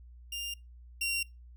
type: tone pair in turn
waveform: sawtooth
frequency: 2800 / 2755 Hz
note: F7 / F7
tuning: +4 / -24 cents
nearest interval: unison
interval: 28 cents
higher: first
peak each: -32 / -26 dBFS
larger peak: second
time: 0.32-0.54 / 1.01-1.23 s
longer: neither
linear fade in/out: 5 ms
effects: noise-tail reverb RT60 0.2 s tail -22 dB re dry + added 60 Hz sine -49 dBFS peak until 1.56 s